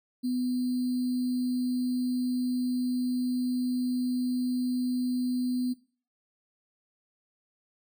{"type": "tone with sample-and-hold", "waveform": "sine", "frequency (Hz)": 250.4, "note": "B3", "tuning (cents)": 24, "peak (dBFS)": -26, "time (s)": [0.23, 5.74], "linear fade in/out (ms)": 20, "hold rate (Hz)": 4410, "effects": ["noise-tail reverb RT60 0.4 s tail -18 dB re dry"]}